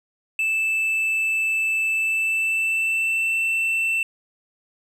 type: tone with pitch glide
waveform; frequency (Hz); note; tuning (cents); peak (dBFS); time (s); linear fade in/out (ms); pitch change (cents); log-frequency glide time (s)
triangle; 2637 to 2675; E7 to E7; 0 to +25; -18; 0.39-4.03; 2; +25; 1.92-3.39
effects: none